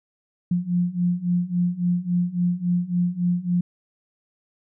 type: beating tone pair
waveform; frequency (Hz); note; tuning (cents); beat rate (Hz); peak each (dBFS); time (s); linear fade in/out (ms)
sine; 174.61 / 178.21; F3 / F3; 0 / +35; 3.6; -24 / -22; 0.51-3.61; 5
effects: none